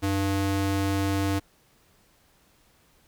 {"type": "ring-modulated tone", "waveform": "square", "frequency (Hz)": 196, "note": "G3", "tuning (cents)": 0, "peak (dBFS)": -21, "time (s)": [0.02, 1.4], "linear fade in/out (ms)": 20, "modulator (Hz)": 103, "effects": ["pink hiss -62 dBFS RMS until 3.07 s"]}